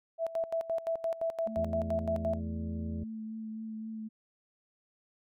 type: tone with tremolo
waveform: sine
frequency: 659.3 Hz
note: E5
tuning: in tune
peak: -28 dBFS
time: 0.18-2.41 s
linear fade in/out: 50 ms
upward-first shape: square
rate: 5.8 Hz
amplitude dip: 80%
type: tone with vibrato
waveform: sine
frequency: 220 Hz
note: A3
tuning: in tune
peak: -37 dBFS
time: 1.46-4.09 s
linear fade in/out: 20 ms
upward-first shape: triangle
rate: 3.8 Hz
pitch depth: 18 cents each way
type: harmonic tone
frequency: 83.6 Hz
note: E2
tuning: 25 cents sharp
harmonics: 1 / 2 / 3 / 4 / 5 / 7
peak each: -36 / -43 / -50 / -50 / -52 / -53 dBFS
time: 1.56-3.04 s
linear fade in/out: 10 ms
effects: none